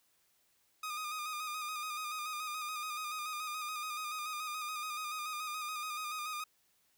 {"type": "tone with vibrato", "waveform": "sawtooth", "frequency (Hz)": 1232, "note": "D#6", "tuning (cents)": -17, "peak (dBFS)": -34, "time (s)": [0.83, 6.44], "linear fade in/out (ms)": 5, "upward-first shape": "square", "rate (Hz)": 7, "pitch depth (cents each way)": 35, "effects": ["white hiss -73 dBFS RMS until 6.97 s"]}